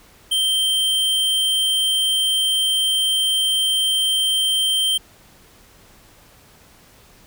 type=tone; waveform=square; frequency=3136 Hz; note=G7; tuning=in tune; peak=-17 dBFS; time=0.31-4.98 s; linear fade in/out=10 ms; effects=pink hiss -50 dBFS RMS until 7.26 s